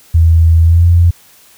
sine tone with pitch glide, 82.2 to 85.99 Hz, E2 to F2, -4 to -26 cents, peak -4 dBFS, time 0.14-1.11 s, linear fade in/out 10 ms, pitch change +78 cents, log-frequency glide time 0.63-0.85 s, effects white hiss -44 dBFS RMS until 1.57 s

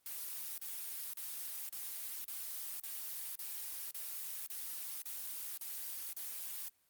blue noise bursts, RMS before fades -43 dBFS, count 12, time 0.06-6.685 s, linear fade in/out 2 ms, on 520 ms, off 35 ms, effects white hiss -74 dBFS RMS until 6.89 s + Opus 32 kbps

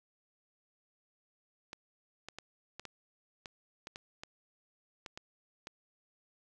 clicks, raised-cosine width 0.2 ms, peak -26 dBFS, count 12, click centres 1.731 / 2.286 / 2.386 / 2.796 / 2.853 / 3.458 / 3.871 / 3.959 / 4.235 / 5.062 / 5.175 / 5.671 s, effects none

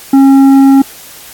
triangle tone with tanh clipping, 271.9 Hz, C#4, 33 cents flat, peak -3 dBFS, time 0.13-0.82 s, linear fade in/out 5 ms, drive 12 dB, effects white hiss -32 dBFS RMS until 1.33 s + AAC 64 kbps

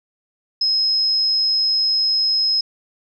sine tone, 5130 Hz, E8, 48 cents flat, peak -15 dBFS, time 0.61-2.61 s, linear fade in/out 5 ms, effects none

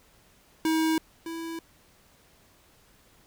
square tone pair in turn, 319.5 / 329.6 Hz, D#4 / E4, +46 / 0 cents, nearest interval minor second, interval 54 cents, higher second, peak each -23 / -34 dBFS, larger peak first, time 0.65-0.98 / 1.26-1.59 s, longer neither, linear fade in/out 2 ms, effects pink hiss -60 dBFS RMS until 3.26 s

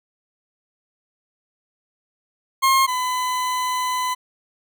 40% pulse tone pair in turn, 1070 / 1006.9 Hz, C6 / B5, +38 / +33 cents, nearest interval minor second, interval 105 cents, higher first, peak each -13 / -20 dBFS, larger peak first, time 2.62-2.87 / 2.87-4.15 s, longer second, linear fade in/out 20 ms, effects none

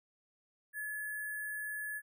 sine tone with sample-and-hold, 1708 Hz, G#6, 48 cents sharp, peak -37 dBFS, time 0.73-2.02 s, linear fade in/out 50 ms, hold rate 11025 Hz, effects none

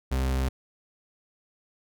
40% pulse tone, 65.41 Hz, C2, in tune, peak -23 dBFS, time 0.11-0.49 s, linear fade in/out 10 ms, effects none

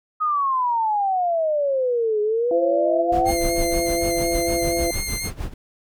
sine exponential two-way sweep, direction down then up, 1265 to 415.3 to 794 Hz, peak -18 dBFS, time 0.2-3.32 s, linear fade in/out 20 ms, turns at 2.21 s
harmonic tone, 170 Hz, F3, 46 cents flat, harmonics 2 / 3 / 4, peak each -24 / -25 / -25 dBFS, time 2.51-4.91 s, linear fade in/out 2 ms
brown noise with tremolo, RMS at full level -25 dBFS, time 3.12-5.54 s, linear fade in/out 5 ms, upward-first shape sine, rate 6.6 Hz, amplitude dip 85%
10% pulse tone with vibrato, 2108 Hz, C7, 12 cents sharp, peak -17 dBFS, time 3.25-5.31 s, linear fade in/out 50 ms, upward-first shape square, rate 4.1 Hz, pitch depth 15 cents each way
effects none

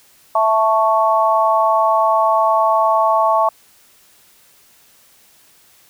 sine chord, A major, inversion second, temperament equal, 659.3 / 880 / 1108.7 Hz, E5 / A5 / C#6, 0 / 0 / 0 cents, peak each -16 dBFS, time 0.35-3.49 s, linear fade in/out 5 ms, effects white hiss -51 dBFS RMS until 5.89 s

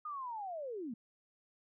sine linear sweep, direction down, 1244.5 to 210.1 Hz, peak -39 dBFS, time 0.05-0.94 s, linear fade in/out 5 ms, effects none

